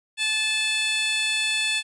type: tone with high-pass filter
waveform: 15% pulse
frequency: 871 Hz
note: A5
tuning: 18 cents flat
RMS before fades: -24 dBFS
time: 0.17-1.83 s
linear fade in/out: 50 ms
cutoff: 2800 Hz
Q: 1.5
effects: resampled to 24000 Hz